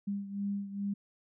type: beating tone pair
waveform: sine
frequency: 200 / 202.4 Hz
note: G3 / G#3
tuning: +35 / -44 cents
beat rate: 2.4 Hz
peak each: -34 / -39 dBFS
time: 0.07-0.94 s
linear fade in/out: 10 ms
effects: none